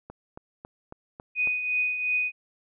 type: click train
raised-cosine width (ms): 1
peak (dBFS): -26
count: 6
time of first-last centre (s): 0.1-1.474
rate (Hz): 3.64
type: tone with tremolo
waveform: sine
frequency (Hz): 2489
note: D#7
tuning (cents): 0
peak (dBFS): -21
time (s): 1.35-2.32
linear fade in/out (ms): 50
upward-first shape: triangle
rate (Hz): 2.8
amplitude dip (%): 60
effects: none